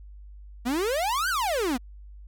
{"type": "exponential two-way sweep", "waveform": "45% pulse", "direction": "up then down", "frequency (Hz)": [228.9, 1600, 228.9], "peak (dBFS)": -24, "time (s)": [0.65, 1.78], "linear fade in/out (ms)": 20, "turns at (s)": 1.29, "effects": ["added 50 Hz sine -42 dBFS peak until 2.27 s"]}